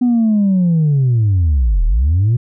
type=linear two-way sweep; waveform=sine; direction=down then up; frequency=250.2 to 36.71 to 124 Hz; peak=-8 dBFS; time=0.01-2.37 s; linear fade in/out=10 ms; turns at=1.85 s; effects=tanh soft clip ceiling -8 dBFS